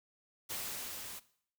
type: noise with level ramp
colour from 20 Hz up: white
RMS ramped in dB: -39 to -46 dBFS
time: 0.49-1.2 s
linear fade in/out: 20 ms
effects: noise-tail reverb RT60 0.6 s tail -18 dB re dry